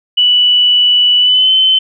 sine tone with pitch glide, 2960 to 3063 Hz, F#7 to G7, 0 to -41 cents, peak -6 dBFS, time 0.17-1.79 s, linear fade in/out 10 ms, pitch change +59 cents, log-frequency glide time 1.19-1.52 s, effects none

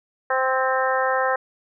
harmonic tone with a mistuned harmonic, 260.9 Hz, C4, 5 cents flat, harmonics 2 / 3 / 4 / 5 / 6 / 7, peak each -23 / -25 / -26 / -27 / -28 / -28 dBFS, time 0.3-1.36 s, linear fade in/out 5 ms, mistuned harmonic 6, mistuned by +17 cents, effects none

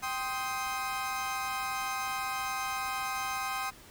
30% pulse chord, C minor, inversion second, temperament equal with one note detuned, 784 / 1046.5 / 1256.1 Hz, G5 / C6 / Eb6, 0 / 0 / +16 cents, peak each -34 dBFS, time 0.02-3.71 s, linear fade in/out 20 ms, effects pink hiss -53 dBFS RMS until 3.9 s

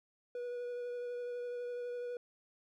triangle tone with vibrato, 486.7 Hz, B4, 25 cents flat, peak -36 dBFS, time 0.35-2.17 s, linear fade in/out 2 ms, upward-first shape triangle, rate 12 Hz, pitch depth 16 cents each way, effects none

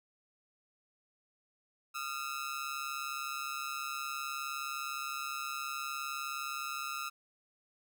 sawtooth ring-modulated tone, 1303 Hz, E6, 20 cents flat, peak -30 dBFS, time 1.94-7.1 s, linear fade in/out 20 ms, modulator 69.7 Hz, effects none

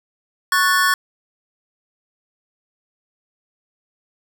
square chord, F# minor, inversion second, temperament equal, 1108.7 / 1480 / 1760 Hz, C#6 / F#6 / A6, 0 / 0 / 0 cents, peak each -19 / -20 / -19 dBFS, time 0.52-0.94 s, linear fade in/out 2 ms, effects none

